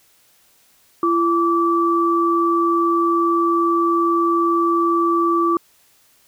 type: tone pair together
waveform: sine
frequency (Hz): 338.8 / 1158.8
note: E4 / D6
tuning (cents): +48 / -24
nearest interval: octave + major sixth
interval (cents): 2128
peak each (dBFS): -17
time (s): 1.03-5.57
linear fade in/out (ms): 2
effects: white hiss -56 dBFS RMS until 6.27 s